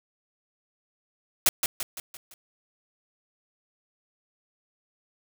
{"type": "noise with echo", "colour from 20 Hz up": "white", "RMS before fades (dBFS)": -19, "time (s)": [1.46, 1.49], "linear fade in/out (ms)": 2, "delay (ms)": 170, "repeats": 5, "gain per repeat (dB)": -6, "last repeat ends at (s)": 2.34, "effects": []}